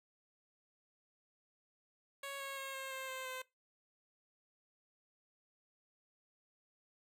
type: tone with pitch steps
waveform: 10% pulse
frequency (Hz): 554.4 / 547.7 / 541.1 / 534.6 / 528.1 / 521.8 / 515.5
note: C#5 / C#5 / C#5 / C5 / C5 / C5 / C5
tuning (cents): 0 / -21 / -42 / +37 / +16 / -5 / -26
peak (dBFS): -34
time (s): 2.23-3.42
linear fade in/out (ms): 5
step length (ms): 170
effects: noise-tail reverb RT60 0.2 s tail -20 dB re dry